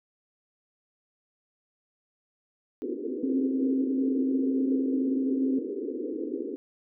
pink band-pass noise, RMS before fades -33 dBFS, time 2.82-6.56 s, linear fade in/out 0 ms, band 250 to 480 Hz, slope 96 dB/octave
sine tone, 265 Hz, C4, 22 cents sharp, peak -24 dBFS, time 3.23-5.59 s, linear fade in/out 5 ms
effects none

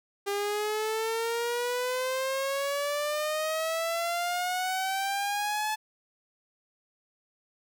sawtooth exponential sweep, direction up, 400 to 866 Hz, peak -24 dBFS, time 0.26-5.76 s, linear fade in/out 20 ms, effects none

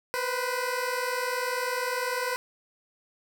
15% pulse tone pair together, 489.9 / 510 Hz, B4 / C5, -14 / -44 cents, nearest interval minor second, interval 70 cents, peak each -24 dBFS, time 0.14-2.36 s, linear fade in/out 0 ms, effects none

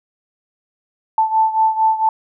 sine beating tone pair, 880 / 884.4 Hz, A5 / A5, 0 / +9 cents, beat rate 4.4 Hz, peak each -14 / -18 dBFS, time 1.18-2.09 s, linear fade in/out 2 ms, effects none

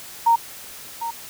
sine tone with echo, 926 Hz, A#5, 12 cents flat, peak -12 dBFS, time 0.26-0.36 s, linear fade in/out 10 ms, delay 750 ms, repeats 1, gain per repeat -12 dB, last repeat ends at 1.11 s, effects white hiss -39 dBFS RMS until 1.29 s

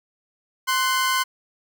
sawtooth tone pair together, 1045.2 / 1500 Hz, C6 / F#6, -2 / +23 cents, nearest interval tritone, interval 625 cents, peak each -17 / -21 dBFS, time 0.67-1.24 s, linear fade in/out 20 ms, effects none

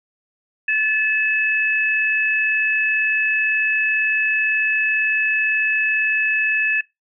sine tone pair together, 1733 / 2595 Hz, A6 / E7, -27 / -28 cents, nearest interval perfect fifth, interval 699 cents, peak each -19 dBFS, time 0.68-6.81 s, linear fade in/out 5 ms, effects noise-tail reverb RT60 0.2 s tail -21 dB re dry

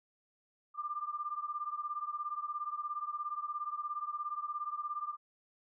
sine beating tone pair, 1188 / 1205 Hz, D6 / D6, +20 / +44 cents, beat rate 17 Hz, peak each -38 / -40 dBFS, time 0.74-5.17 s, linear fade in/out 50 ms, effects none

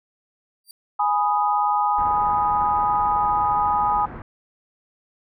15% pulse tone with exponential growth, 4699 Hz, D8, in tune, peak -30 dBFS, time 0.64-0.71 s, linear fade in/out 2 ms, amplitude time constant 15 ms
sine chord, G# minor, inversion none, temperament equal, 830.6 / 987.8 / 1244.5 Hz, G#5 / B5 / D#6, 0 / 0 / 0 cents, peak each -20 / -24 / -23 dBFS, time 0.99-4.06 s, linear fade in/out 10 ms
pink low-pass noise, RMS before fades -36 dBFS, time 1.98-4.22 s, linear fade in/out 2 ms, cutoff 1600 Hz, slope 24 dB/octave
effects none

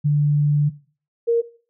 sine tone pair in turn, 146.83 / 466.2 Hz, D3 / A#4, 0 / 0 cents, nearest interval octave + minor sixth, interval 2000 cents, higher second, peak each -14 dBFS, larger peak neither, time 0.04-0.7 / 1.27-1.42 s, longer first, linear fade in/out 20 ms, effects noise-tail reverb RT60 0.4 s tail -17 dB re dry

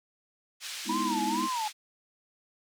pink band-pass noise, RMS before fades -39 dBFS, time 0.6-1.73 s, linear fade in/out 50 ms, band 2500 to 7600 Hz, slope 12 dB/octave
sine chord, E major seventh, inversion first, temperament equal, 207.7 / 246.9 / 311.1 / 329.6 Hz, G#3 / B3 / D#4 / E4, 0 / 0 / 0 / 0 cents, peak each -35 dBFS, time 0.85-1.49 s, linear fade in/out 50 ms
sine tone with vibrato, 943 Hz, A#5, 20 cents sharp, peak -29 dBFS, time 0.89-1.68 s, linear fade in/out 5 ms, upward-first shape sine, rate 2.2 Hz, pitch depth 190 cents each way
effects none

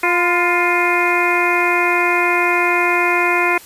harmonic tone with a mistuned harmonic, 352 Hz, F4, 14 cents sharp, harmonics 1 / 2 / 3 / 4 / 5 / 6 / 7, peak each -20 / -22 / -20 / -23 / -25 / -19 / -20 dBFS, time 0.03-3.58 s, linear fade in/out 5 ms, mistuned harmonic 3, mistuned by -44 cents, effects white hiss -40 dBFS RMS until 3.65 s + resampled to 32000 Hz

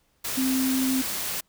sine tone in noise, 261.6 Hz, C4, in tune, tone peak -22 dBFS, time 0.37-1.02 s, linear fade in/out 10 ms, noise white, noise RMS -30 dBFS, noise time 0.24-1.41 s, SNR +5 dB, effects pink hiss -68 dBFS RMS until 1.48 s

